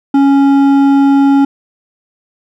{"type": "tone with hard clipping", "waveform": "sine", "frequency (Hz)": 277.2, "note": "C#4", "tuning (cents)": 0, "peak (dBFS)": -7, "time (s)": [0.14, 1.45], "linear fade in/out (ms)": 5, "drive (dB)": 8, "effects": []}